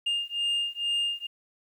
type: beating tone pair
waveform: sine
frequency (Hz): 2817 / 2819.2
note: F7 / F7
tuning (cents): +14 / +16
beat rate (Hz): 2.2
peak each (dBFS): -27 / -27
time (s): 0.06-1.27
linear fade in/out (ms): 10
effects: tanh soft clip ceiling -23 dBFS + 10-bit